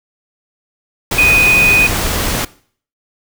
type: tone in noise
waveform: sine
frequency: 2489 Hz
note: D#7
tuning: in tune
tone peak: -7 dBFS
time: 1.18-1.87 s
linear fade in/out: 5 ms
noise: pink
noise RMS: -17 dBFS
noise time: 1.11-2.45 s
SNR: +7 dB
effects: noise-tail reverb RT60 0.5 s tail -20 dB re dry